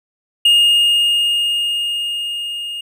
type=tone with level ramp; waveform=triangle; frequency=2842 Hz; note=F7; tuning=30 cents sharp; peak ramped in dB=-6 to -22 dBFS; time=0.45-2.81 s; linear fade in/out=5 ms; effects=none